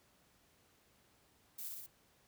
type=noise with echo; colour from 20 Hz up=violet; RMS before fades=-45 dBFS; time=1.58-1.69 s; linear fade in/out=10 ms; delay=59 ms; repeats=3; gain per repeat=-2 dB; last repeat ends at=1.867 s; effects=pink hiss -70 dBFS RMS until 2.27 s + high-pass 60 Hz 12 dB/octave